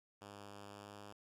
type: tone with pitch glide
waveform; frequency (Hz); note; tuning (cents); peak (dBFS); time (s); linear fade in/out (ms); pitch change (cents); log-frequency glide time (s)
5% pulse; 101.5 to 102.32; G#2 to G#2; -39 to -25; -40; 0.21-1.13; 10; +14; 0.68-0.9
effects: low-pass 11000 Hz 12 dB/octave + 12-bit